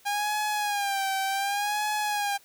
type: tone with vibrato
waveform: sawtooth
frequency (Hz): 809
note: G#5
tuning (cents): -46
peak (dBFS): -22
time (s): 0.05-2.38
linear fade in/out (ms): 20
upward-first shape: sine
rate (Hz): 0.67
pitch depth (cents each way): 77
effects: white hiss -58 dBFS RMS until 2.44 s